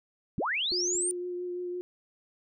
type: linear sweep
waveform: sine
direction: up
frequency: 104.8 to 9200 Hz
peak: -27 dBFS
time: 0.38-1.11 s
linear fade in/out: 0 ms
type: clicks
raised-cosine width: 3 ms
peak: -35 / -40 dBFS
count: 2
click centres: 0.716 / 0.952 s
type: tone with vibrato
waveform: sine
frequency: 356.6 Hz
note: F4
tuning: 36 cents sharp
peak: -32 dBFS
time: 0.72-1.81 s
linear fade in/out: 0 ms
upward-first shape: triangle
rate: 5.9 Hz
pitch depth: 17 cents each way
effects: none